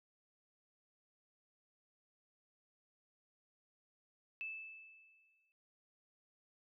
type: tone with exponential decay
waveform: sine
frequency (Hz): 2628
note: E7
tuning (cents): -6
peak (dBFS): -39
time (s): 4.41-5.52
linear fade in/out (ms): 0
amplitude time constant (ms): 240
effects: none